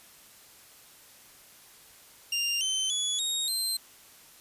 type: tone with pitch steps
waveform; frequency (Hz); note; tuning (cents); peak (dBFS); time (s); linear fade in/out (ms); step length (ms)
25% pulse; 2794 / 3082 / 3400 / 3751 / 4138; F7 / G7 / G#7 / A#7 / C8; 0 / -30 / +40 / +10 / -20; -23; 2.32-3.77; 5; 290
effects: white hiss -54 dBFS RMS until 4.4 s + resampled to 32000 Hz